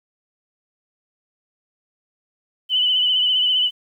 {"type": "tone with vibrato", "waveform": "sine", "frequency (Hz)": 3000, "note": "F#7", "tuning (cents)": 23, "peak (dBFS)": -15, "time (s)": [2.69, 3.71], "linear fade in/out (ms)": 50, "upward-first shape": "sine", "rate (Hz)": 15, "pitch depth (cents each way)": 41, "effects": ["9-bit"]}